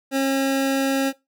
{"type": "tone", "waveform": "25% pulse", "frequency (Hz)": 270.7, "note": "C#4", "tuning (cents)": -41, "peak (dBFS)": -15, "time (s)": [0.11, 1.13], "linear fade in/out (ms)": 50, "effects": ["noise-tail reverb RT60 0.2 s tail -19 dB re dry"]}